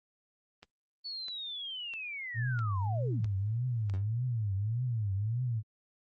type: click train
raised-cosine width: 0.2 ms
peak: -31 dBFS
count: 6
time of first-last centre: 0.63-3.898 s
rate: 1.53 Hz
type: linear sweep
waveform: sine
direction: down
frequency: 4475 to 44.69 Hz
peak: -37 dBFS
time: 1.04-3.27 s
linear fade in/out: 20 ms
type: tone with vibrato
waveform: sine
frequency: 110.4 Hz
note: A2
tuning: 6 cents sharp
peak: -29 dBFS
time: 2.34-5.63 s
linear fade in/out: 50 ms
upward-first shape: triangle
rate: 1.7 Hz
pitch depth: 270 cents each way
effects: Opus 24 kbps